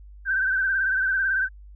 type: tone with vibrato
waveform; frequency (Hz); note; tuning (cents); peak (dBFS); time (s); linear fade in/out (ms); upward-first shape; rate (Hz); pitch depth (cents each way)
sine; 1550; G6; -20; -20; 0.25-1.49; 50; triangle; 18; 71
effects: added 50 Hz sine -42 dBFS peak until 1.75 s